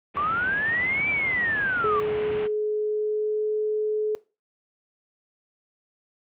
pink low-pass noise, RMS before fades -35 dBFS, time 0.14-2.48 s, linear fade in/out 20 ms, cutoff 3100 Hz, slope 48 dB/octave
sine linear two-way sweep, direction up then down, 1130 to 2349 to 1130 Hz, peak -22 dBFS, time 0.17-2 s, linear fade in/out 0 ms, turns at 1.09 s
sine tone with pitch glide, 424.4 to 427.4 Hz, G#4 to G#4, +38 to +50 cents, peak -22 dBFS, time 1.84-4.15 s, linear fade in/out 0 ms, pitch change +12 cents, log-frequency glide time 2.86-3.5 s
effects noise-tail reverb RT60 0.3 s tail -20 dB re dry + high-pass 100 Hz 12 dB/octave

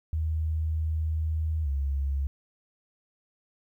sine tone with pitch glide, 79 to 69.17 Hz, D#2 to C#2, +27 to -3 cents, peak -25 dBFS, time 0.13-2.27 s, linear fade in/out 0 ms, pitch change -230 cents, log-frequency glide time 1.63-1.68 s, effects 11-bit

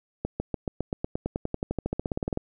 accelerating click train, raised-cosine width 2 ms, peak -14 dBFS, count 25, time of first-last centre 0.25-2.374 s, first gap 150 ms, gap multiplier 0.95, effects none

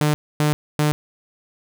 sawtooth tone bursts, 150 Hz, D3, 37 cents sharp, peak -12 dBFS, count 3, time 0.01-0.92 s, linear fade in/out 0 ms, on 130 ms, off 260 ms, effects none

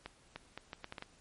accelerating click train, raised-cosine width 0.3 ms, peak -26 dBFS, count 8, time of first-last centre 0.06-1.024 s, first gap 300 ms, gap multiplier 0.72, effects pink hiss -64 dBFS RMS until 1.2 s + MP3 48 kbps

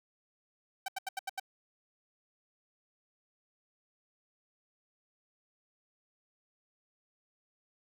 sawtooth tone bursts, 769 Hz, G5, 33 cents flat, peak -30 dBFS, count 6, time 0.86-1.398 s, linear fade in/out 5 ms, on 23 ms, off 80 ms, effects none

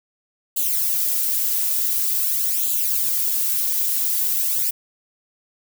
violet noise with flanger, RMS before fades -21 dBFS, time 0.56-4.71 s, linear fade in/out 10 ms, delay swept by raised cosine 0.27 to 3.47 ms, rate 0.47 Hz, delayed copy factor +0.7, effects none

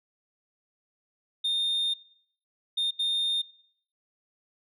sine tone bursts at uneven times, 3647 Hz, A#7, 39 cents flat, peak -22 dBFS, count 3, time 1.44-1.94 / 2.77-2.91 / 2.99-3.42 s, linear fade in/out 10 ms, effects noise-tail reverb RT60 0.6 s tail -20 dB re dry + tanh soft clip ceiling -23 dBFS

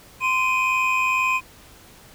triangle tone cluster, 1035 / 2400 / 2502 Hz, C6 / D7 / D#7, -19 / +37 / +9 cents, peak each -20 / -26 / -20 dBFS, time 0.2-1.41 s, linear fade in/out 50 ms, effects pink hiss -48 dBFS RMS until 2.14 s

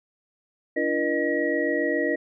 sine tone cluster, 291.7 / 338.9 / 478 / 611 / 1908 Hz, D4 / E4 / A#4 / D#5 / A#6, -12 / +48 / +43 / -32 / +40 cents, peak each -28 dBFS, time 0.76-2.16 s, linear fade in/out 10 ms, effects none

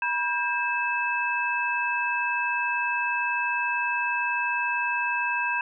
sine tone cluster, 966 / 1597 / 2613 Hz, B5 / G6 / E7, -39 / +32 / -16 cents, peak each -28 dBFS, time 0.02-5.61 s, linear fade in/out 2 ms, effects none

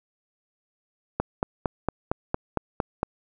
click train, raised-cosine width 1 ms, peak -9 dBFS, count 9, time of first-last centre 1.2-3.031 s, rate 4.37 Hz, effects none

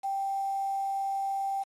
sine tone with quantisation, 784 Hz, G5, in tune, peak -28 dBFS, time 0.03-1.64 s, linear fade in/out 20 ms, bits 8, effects AAC 32 kbps

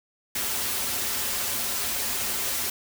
white noise with comb filter, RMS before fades -28 dBFS, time 0.35-2.7 s, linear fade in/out 5 ms, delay 6.3 ms, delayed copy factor -0.85, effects none

